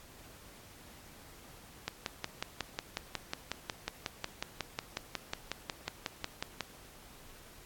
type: click train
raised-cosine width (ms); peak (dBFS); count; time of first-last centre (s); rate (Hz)
0.2; -16; 27; 1.88-6.607; 5.5
effects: pink hiss -55 dBFS RMS until 7.65 s + AAC 64 kbps